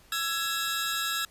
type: tone cluster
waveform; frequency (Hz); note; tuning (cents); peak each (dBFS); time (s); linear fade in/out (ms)
sawtooth; 1335 / 1666 / 3789; E6 / G#6 / A#7; +22 / +5 / +27; -29; 0.12-1.25; 2
effects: pink hiss -58 dBFS RMS until 1.3 s + resampled to 32000 Hz